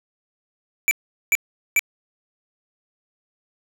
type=tone bursts; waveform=square; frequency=2328 Hz; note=D7; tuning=16 cents flat; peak=-15 dBFS; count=3; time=0.88-1.793 s; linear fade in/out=0 ms; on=31 ms; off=410 ms; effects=none